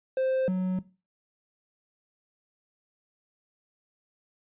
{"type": "tone pair in turn", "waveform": "triangle", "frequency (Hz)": [523.3, 185.01], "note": ["C5", "F#3"], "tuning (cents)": [0, 0], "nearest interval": "octave + tritone", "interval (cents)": 1800, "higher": "first", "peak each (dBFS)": -22, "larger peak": "neither", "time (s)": [[0.17, 0.48], [0.48, 0.79]], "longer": "neither", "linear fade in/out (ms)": 2, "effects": ["noise-tail reverb RT60 0.3 s tail -17 dB re dry", "resampled to 8000 Hz"]}